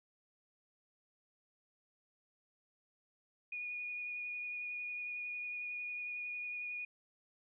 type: tone with vibrato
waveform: sine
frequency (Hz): 2453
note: D#7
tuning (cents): -25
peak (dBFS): -39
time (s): 3.52-6.85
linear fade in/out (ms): 5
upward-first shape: sine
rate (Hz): 11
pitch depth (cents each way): 11
effects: none